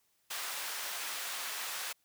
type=high-pass noise; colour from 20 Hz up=pink; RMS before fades=-39 dBFS; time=0.3-1.93 s; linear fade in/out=10 ms; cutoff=1100 Hz; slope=12 dB/octave; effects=white hiss -74 dBFS RMS until 2.04 s